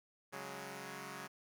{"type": "chord", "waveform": "5% pulse", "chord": "C# suspended fourth", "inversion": "none", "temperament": "equal", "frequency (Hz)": [138.59, 185, 207.7], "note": ["C#3", "F#3", "G#3"], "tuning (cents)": [0, 0, 0], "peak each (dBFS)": [-38, -37, -39], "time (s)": [0.32, 1.28], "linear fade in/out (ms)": 20, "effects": []}